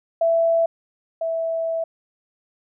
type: tone pair in turn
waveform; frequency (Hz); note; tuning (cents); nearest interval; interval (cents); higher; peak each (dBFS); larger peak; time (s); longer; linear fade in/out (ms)
sine; 664 / 656.8; E5 / E5; +12 / -6; unison; 18; first; -15 / -21; first; 0.21-0.66 / 1.21-1.84; second; 5
effects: none